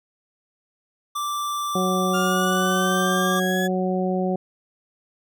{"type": "tone", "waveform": "square", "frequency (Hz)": 1173, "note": "D6", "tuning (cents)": -2, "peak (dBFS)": -25, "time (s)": [1.15, 3.4], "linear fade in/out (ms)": 10}
{"type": "harmonic tone", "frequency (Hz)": 185, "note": "F#3", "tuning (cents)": 0, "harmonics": [1, 2, 3, 4], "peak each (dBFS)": [-23, -26, -28, -29], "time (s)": [1.75, 4.36], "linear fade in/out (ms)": 5}
{"type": "linear sweep", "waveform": "35% pulse", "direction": "up", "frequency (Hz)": [1396.9, 1700], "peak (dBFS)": -24, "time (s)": [2.13, 3.68], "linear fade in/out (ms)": 20}
{"effects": []}